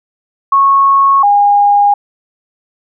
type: tone pair in turn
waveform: sine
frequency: 1100 / 814.8 Hz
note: C#6 / G#5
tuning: -14 / -33 cents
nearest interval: perfect fourth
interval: 519 cents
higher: first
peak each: -5 dBFS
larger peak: neither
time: 0.52-1.23 / 1.23-1.94 s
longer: neither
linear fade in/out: 5 ms
effects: none